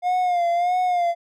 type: tone with vibrato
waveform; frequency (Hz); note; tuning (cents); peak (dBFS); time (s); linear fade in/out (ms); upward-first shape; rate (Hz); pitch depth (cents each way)
triangle; 709; F5; +26; -16; 0.02-1.15; 50; sine; 1.6; 58
effects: none